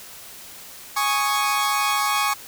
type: chord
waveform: sawtooth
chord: Ab suspended fourth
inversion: none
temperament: equal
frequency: 830.6 / 1108.7 / 1244.5 Hz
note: Ab5 / Db6 / Eb6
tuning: 0 / 0 / 0 cents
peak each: -21 / -18 / -24 dBFS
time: 0.96-2.34 s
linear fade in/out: 10 ms
effects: white hiss -41 dBFS RMS until 2.47 s